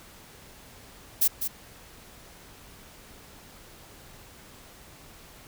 violet noise with echo, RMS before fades -21 dBFS, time 1.21-1.28 s, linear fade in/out 10 ms, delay 200 ms, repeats 1, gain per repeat -8 dB, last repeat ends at 1.48 s, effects pink hiss -50 dBFS RMS until 5.47 s

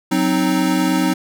square chord, C diminished, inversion second, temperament equal, 185 / 261.6 / 311.1 Hz, Gb3 / C4 / Eb4, 0 / 0 / 0 cents, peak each -21 / -20 / -19 dBFS, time 0.11-1.14 s, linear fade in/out 10 ms, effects none

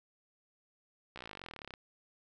slowing click train, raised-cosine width 0.3 ms, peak -29 dBFS, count 27, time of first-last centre 1.16-1.738 s, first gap 15 ms, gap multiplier 1.03, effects none

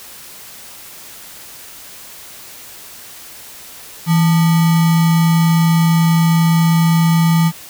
sine tone with sample-and-hold, 164.81 Hz, E3, in tune, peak -9 dBFS, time 4.06-7.52 s, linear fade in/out 50 ms, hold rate 1050 Hz, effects white hiss -36 dBFS RMS until 7.69 s

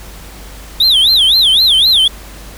triangle tone with vibrato, 3574 Hz, A7, 26 cents sharp, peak -5 dBFS, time 0.8-2.08 s, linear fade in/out 5 ms, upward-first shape sine, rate 3.9 Hz, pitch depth 270 cents each way, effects added 50 Hz sine -32 dBFS peak until 2.57 s + pink hiss -35 dBFS RMS until 2.57 s

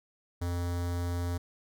square tone with notch filter, 87.31 Hz, F2, in tune, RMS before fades -32 dBFS, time 0.41-1.38 s, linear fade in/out 10 ms, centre 2600 Hz, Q 1.7, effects none

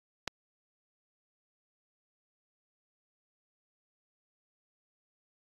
click, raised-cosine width 0.2 ms, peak -14 dBFS, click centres 0.277 s, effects AAC 32 kbps

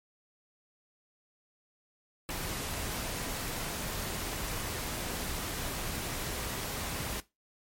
pink noise, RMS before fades -36 dBFS, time 2.29-7.2 s, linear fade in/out 0 ms, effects noise-tail reverb RT60 0.2 s tail -17 dB re dry + MP3 64 kbps

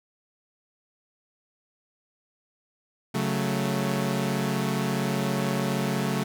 sawtooth chord, F# minor, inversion second, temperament equal, 138.59 / 185 / 220 Hz, C#3 / F#3 / A3, 0 / 0 / 0 cents, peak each -25 dBFS, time 3.14-6.24 s, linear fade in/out 10 ms, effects none

